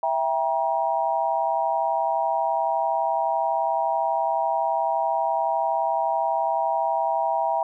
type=chord; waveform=sine; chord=E diminished; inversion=none; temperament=just; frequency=659.3 / 791.1 / 949.3 Hz; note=E5 / G5 / Bb5; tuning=0 / +16 / +31 cents; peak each=-25 dBFS; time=0.03-7.63 s; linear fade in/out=2 ms; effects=none